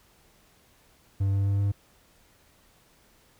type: tone with pitch steps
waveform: triangle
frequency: 98 / 98.74 / 99.48 / 100.23 Hz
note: G2 / G2 / G2 / G2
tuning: 0 / +13 / +26 / +39 cents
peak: -20 dBFS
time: 1.2-1.72 s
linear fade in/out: 10 ms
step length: 130 ms
effects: pink hiss -61 dBFS RMS until 3.39 s